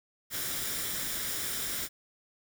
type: noise with comb filter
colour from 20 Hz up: white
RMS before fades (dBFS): -34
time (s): 0.3-1.89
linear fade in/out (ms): 50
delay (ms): 0.56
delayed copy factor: +0.5
effects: none